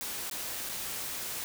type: noise with dropouts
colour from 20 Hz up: white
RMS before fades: -37 dBFS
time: 0.01-1.44 s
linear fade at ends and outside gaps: 0 ms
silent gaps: 0.298-0.312 / 0.69-0.694 s
effects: none